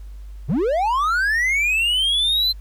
triangle linear sweep, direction up, 107.6 to 4120 Hz, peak -15 dBFS, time 0.48-2.53 s, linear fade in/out 20 ms, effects added 50 Hz sine -33 dBFS peak until 2.6 s + pink hiss -58 dBFS RMS until 2.6 s

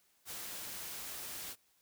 white noise, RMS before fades -44 dBFS, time 0.25-1.56 s, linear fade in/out 50 ms, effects white hiss -72 dBFS RMS until 1.81 s

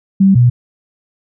sine tone pair in turn, 193.9 / 122.15 Hz, G3 / B2, -19 / -19 cents, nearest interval minor sixth, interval 800 cents, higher first, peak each -5 dBFS, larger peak neither, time 0.2-0.35 / 0.35-0.5 s, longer neither, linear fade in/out 10 ms, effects none

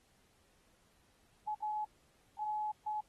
sine tone bursts at uneven times, 850 Hz, G#5, 40 cents sharp, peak -34 dBFS, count 4, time 1.47-1.55 / 1.62-1.85 / 2.39-2.72 / 2.86-3.01 s, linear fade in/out 10 ms, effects pink hiss -71 dBFS RMS until 3.08 s + AAC 32 kbps

